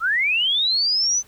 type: linear sweep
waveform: sine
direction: up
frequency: 1258 to 6160 Hz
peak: -17 dBFS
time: 0-1.23 s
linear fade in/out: 50 ms
effects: pink hiss -53 dBFS RMS until 1.27 s